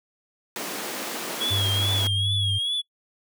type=high-pass noise; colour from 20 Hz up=pink; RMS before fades=-32 dBFS; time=0.56-2.07 s; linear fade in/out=0 ms; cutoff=230 Hz; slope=24 dB/octave
type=tone with vibrato; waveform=triangle; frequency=3322 Hz; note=G#7; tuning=in tune; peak=-22 dBFS; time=1.4-2.82 s; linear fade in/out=20 ms; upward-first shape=triangle; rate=2.4 Hz; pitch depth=78 cents each way
type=tone; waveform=sine; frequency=99.5 Hz; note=G2; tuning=26 cents sharp; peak=-24 dBFS; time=1.5-2.59 s; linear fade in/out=20 ms
effects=noise-tail reverb RT60 0.1 s tail -26 dB re dry